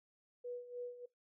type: tone with tremolo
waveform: sine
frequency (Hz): 488.7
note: B4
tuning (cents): -18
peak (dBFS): -40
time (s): 0.44-1.06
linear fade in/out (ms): 10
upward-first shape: sine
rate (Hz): 3.3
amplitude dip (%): 75
effects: noise-tail reverb RT60 0.2 s tail -22 dB re dry